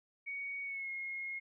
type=tone with pitch glide; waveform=sine; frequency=2238 to 2154 Hz; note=C#7 to C7; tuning=+16 to +50 cents; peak=-38 dBFS; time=0.26-1.4 s; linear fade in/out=20 ms; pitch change=-66 cents; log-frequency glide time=0.64-0.9 s; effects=none